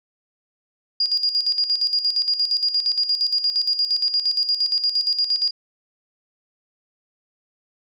sine tone with tremolo, 4841 Hz, D#8, 48 cents flat, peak -16 dBFS, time 1-5.51 s, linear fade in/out 5 ms, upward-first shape square, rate 8.6 Hz, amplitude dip 65%, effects none

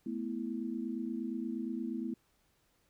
sine chord, A suspended second, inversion none, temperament equal with one note detuned, 218.4 / 246.9 / 329.6 Hz, A3 / B3 / E4, -13 / 0 / 0 cents, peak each -39 / -38 / -40 dBFS, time 0.06-2.14 s, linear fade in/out 5 ms, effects pink hiss -73 dBFS RMS until 2.89 s

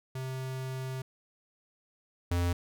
square tone pair in turn, 130.81 / 87.31 Hz, C3 / F2, 0 / 0 cents, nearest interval perfect fifth, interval 700 cents, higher first, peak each -35 / -27 dBFS, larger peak second, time 0.15-1.02 / 2.31-2.53 s, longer first, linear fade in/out 5 ms, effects none

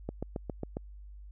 click train, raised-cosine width 2 ms, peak -21 dBFS, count 6, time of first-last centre 0.09-0.769 s, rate 7.36 Hz, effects added 50 Hz sine -45 dBFS peak until 1.31 s

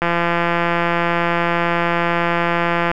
click train, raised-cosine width 0.5 ms, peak -3 dBFS, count 496, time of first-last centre 0.02-2.915 s, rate 171 Hz, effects none

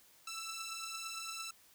10% pulse beating tone pair, 1321 / 1329.8 Hz, E6 / E6, +3 / +15 cents, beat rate 8.8 Hz, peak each -38 / -35 dBFS, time 0.27-1.51 s, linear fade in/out 5 ms, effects white hiss -64 dBFS RMS until 1.74 s

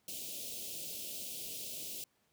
white band-stop noise, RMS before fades -43 dBFS, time 0.08-2.04 s, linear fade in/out 2 ms, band 660 to 2600 Hz, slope 48 dB/octave, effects pink hiss -75 dBFS RMS until 2.32 s + high-pass 100 Hz 12 dB/octave

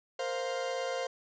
40% pulse chord, Bb suspended second, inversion none, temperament equal with one note detuned, 466.2 / 523.3 / 700.9 Hz, Bb4 / C5 / F5, 0 / 0 / +6 cents, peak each -39 / -33 / -38 dBFS, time 0.19-1.07 s, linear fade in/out 5 ms, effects resampled to 16000 Hz + 11-bit

